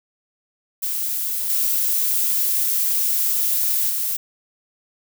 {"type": "noise with level steps", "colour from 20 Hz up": "violet", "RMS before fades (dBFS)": [-24, -20, -23], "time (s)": [0.82, 4.17], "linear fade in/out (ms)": 10, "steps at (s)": [1.49, 3.89], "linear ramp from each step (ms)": 10, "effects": []}